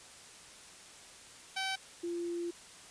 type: tone pair in turn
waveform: 10% pulse / sine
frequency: 768 / 344.3 Hz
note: G5 / F4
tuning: -36 / -25 cents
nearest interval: octave + major second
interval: 1389 cents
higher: first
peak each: -25 / -34 dBFS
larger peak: first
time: 1.56-1.76 / 2.03-2.51 s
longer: second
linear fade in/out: 10 ms
effects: white hiss -53 dBFS RMS until 2.9 s + resampled to 22050 Hz